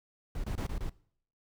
brown noise bursts, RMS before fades -34 dBFS, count 5, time 0.35-0.895 s, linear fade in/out 2 ms, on 89 ms, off 25 ms, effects noise-tail reverb RT60 0.6 s tail -21 dB re dry

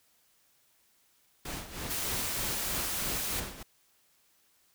pink noise with tremolo, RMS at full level -37 dBFS, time 1.45-3.63 s, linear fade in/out 5 ms, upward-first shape sine, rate 3.2 Hz, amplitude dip 70%
white noise, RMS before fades -34 dBFS, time 1.89-3.41 s, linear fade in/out 20 ms
effects white hiss -68 dBFS RMS until 4.74 s

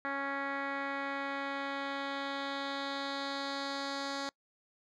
10% pulse tone with low-pass filter sweep, 277.2 Hz, C#4, in tune, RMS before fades -37 dBFS, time 0.05-4.29 s, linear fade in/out 0 ms, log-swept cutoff 1900 to 5300 Hz, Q 2.4, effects noise-tail reverb RT60 0.1 s tail -25 dB re dry

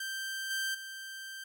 sawtooth tone with level steps, 1568 Hz, G6, in tune, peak -32 / -28 / -38 dBFS, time 0-1.44 s, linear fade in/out 5 ms, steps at 0.5 / 0.74 s, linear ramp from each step 10 ms, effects none

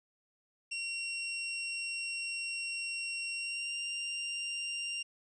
sawtooth tone with pitch glide, 2742 to 2782 Hz, F7 to F7, -32 to -7 cents, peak -32 dBFS, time 0.71-5.03 s, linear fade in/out 10 ms, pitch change +25 cents, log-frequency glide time 3.33-3.76 s, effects resampled to 22050 Hz

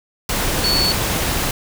sine tone in noise, 4435 Hz, C#8, in tune, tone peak -16 dBFS, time 0.64-0.92 s, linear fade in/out 2 ms, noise pink, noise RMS -20 dBFS, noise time 0.29-1.51 s, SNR +1 dB, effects none

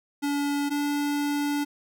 square tone pair in turn, 286.1 / 289.6 Hz, D4 / D4, -45 / -24 cents, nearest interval unison, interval 21 cents, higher second, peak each -25 dBFS, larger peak neither, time 0.22-0.7 / 0.7-1.65 s, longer second, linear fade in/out 20 ms, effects none

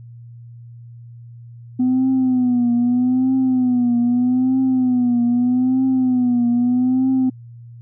sine tone with vibrato, 250.5 Hz, B3, 25 cents sharp, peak -12 dBFS, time 1.79-7.3 s, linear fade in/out 10 ms, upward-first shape triangle, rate 0.8 Hz, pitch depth 91 cents each way, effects tanh soft clip ceiling -11 dBFS + added 118 Hz sine -36 dBFS peak until 7.81 s

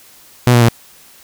sawtooth tone with pitch steps, 122.9 / 119.82 / 116.81 Hz, B2 / A#2 / A#2, -8 / +48 / +4 cents, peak -3 dBFS, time 0.47-0.686 s, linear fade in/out 0 ms, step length 72 ms, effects white hiss -44 dBFS RMS until 1.23 s

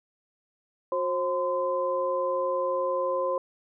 sine tone cluster, 364.4 / 533 / 1026 Hz, F#4 / C5 / C6, -26 / +32 / -34 cents, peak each -34 / -26 / -30 dBFS, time 0.92-3.38 s, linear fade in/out 2 ms, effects none

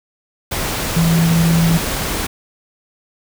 sine tone in noise, 166 Hz, E3, 12 cents sharp, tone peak -11 dBFS, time 0.96-1.78 s, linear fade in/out 10 ms, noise pink, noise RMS -21 dBFS, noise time 0.51-2.27 s, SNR +7 dB, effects none

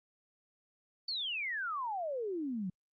sine exponential sweep, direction down, 4595 to 174.61 Hz, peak -34 dBFS, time 1.08-2.7 s, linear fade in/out 5 ms, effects Opus 48 kbps

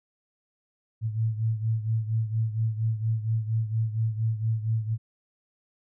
sine beating tone pair, 110.4 / 114.7 Hz, A2 / A#2, +6 / -28 cents, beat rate 4.3 Hz, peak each -25 / -30 dBFS, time 1.01-4.98 s, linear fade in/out 50 ms, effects none

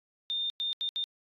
sine tone bursts at uneven times, 3623 Hz, A7, 50 cents sharp, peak -29 dBFS, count 4, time 0.3-0.5 / 0.6-0.73 / 0.81-0.89 / 0.96-1.04 s, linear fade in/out 0 ms, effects AAC 32 kbps

